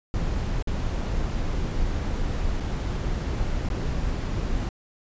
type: noise with dropouts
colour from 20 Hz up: brown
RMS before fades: -26 dBFS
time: 0.14-4.69 s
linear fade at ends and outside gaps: 1 ms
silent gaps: 0.625-0.673 / 2.601-2.605 / 3.688-3.701 s
effects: resampled to 16000 Hz